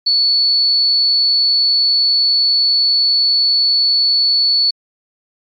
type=tone; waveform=sine; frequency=4435 Hz; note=C#8; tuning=in tune; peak=-10 dBFS; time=0.06-4.71 s; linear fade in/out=10 ms; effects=MP3 64 kbps